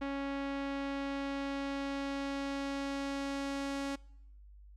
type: tone with low-pass filter sweep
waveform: sawtooth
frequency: 277.2 Hz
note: C#4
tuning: in tune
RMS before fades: -37 dBFS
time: 0.01-3.96 s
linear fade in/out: 10 ms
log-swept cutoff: 2700 to 7500 Hz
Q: 0.83
effects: noise-tail reverb RT60 0.8 s tail -24 dB re dry + added 50 Hz sine -52 dBFS peak until 4.76 s